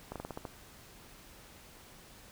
slowing click train, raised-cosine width 1 ms, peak -25 dBFS, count 7, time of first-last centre 0.12-0.452 s, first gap 37 ms, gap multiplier 1.16, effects pink hiss -55 dBFS RMS until 2.31 s

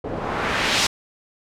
white noise with low-pass filter sweep, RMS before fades -23 dBFS, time 0.04-0.87 s, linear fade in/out 5 ms, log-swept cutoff 460 to 5600 Hz, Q 1, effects none

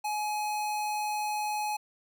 square tone, 843 Hz, G#5, 26 cents sharp, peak -30 dBFS, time 0.04-1.77 s, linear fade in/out 10 ms, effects none

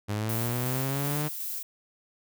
sawtooth linear sweep, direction up, 102 to 152.5 Hz, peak -24 dBFS, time 0.08-1.29 s, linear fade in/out 20 ms
violet noise with tremolo, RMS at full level -34 dBFS, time 0.29-1.63 s, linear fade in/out 5 ms, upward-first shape square, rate 2.7 Hz, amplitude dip 25%
effects none

